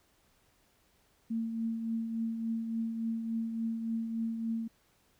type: tone with tremolo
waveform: sine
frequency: 226.8 Hz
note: A#3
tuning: 47 cents flat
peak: -29 dBFS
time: 1.3-4.68 s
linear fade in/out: 10 ms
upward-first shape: triangle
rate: 3.5 Hz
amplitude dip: 50%
effects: pink hiss -69 dBFS RMS until 5.19 s